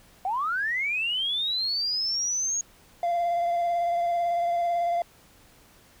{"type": "linear sweep", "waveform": "sine", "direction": "up", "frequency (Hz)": [721, 6650], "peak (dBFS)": -24, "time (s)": [0.25, 2.61], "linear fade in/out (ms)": 2}
{"type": "tone with vibrato", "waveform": "triangle", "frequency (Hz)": 691, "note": "F5", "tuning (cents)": -19, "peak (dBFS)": -20, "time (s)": [3.03, 5.02], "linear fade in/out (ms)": 2, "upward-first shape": "triangle", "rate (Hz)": 18, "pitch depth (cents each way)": 26}
{"effects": ["tanh soft clip ceiling -17 dBFS", "pink hiss -56 dBFS RMS until 6 s"]}